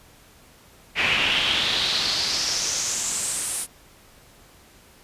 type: noise with band-pass filter sweep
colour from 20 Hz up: brown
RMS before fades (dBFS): -24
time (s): 0.95-3.67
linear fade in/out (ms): 50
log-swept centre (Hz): 2400 to 10000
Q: 4.2
effects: pink hiss -52 dBFS RMS until 5.03 s + resampled to 32000 Hz